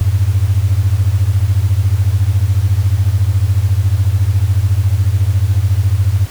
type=beating tone pair; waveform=sine; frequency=90.1 / 104.1 Hz; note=F#2 / G#2; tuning=-45 / +5 cents; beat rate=14 Hz; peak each=-12 dBFS; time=0.01-6.26 s; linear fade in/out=0 ms; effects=tanh soft clip ceiling -2 dBFS + pink hiss -34 dBFS RMS until 6.3 s